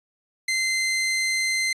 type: tone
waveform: sawtooth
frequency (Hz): 2073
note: C7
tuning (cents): -17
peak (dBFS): -18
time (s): 0.48-1.73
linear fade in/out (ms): 5
effects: resampled to 22050 Hz